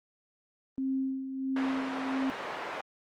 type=tone with tremolo; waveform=sine; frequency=265.9 Hz; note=C4; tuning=28 cents sharp; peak=-27 dBFS; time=0.78-2.3 s; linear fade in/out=0 ms; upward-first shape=sine; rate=1.5 Hz; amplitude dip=60%
type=band-pass noise; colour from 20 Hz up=pink; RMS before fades=-38 dBFS; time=1.56-2.81 s; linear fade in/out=5 ms; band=510 to 1900 Hz; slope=12 dB/octave
effects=Opus 32 kbps